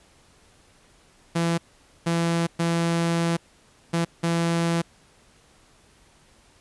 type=tone bursts at uneven times; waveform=sawtooth; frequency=168.2 Hz; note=E3; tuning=35 cents sharp; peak=-17 dBFS; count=5; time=1.35-1.58 / 2.06-2.47 / 2.59-3.37 / 3.93-4.05 / 4.23-4.82 s; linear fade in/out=10 ms; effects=pink hiss -57 dBFS RMS until 6.6 s + resampled to 24000 Hz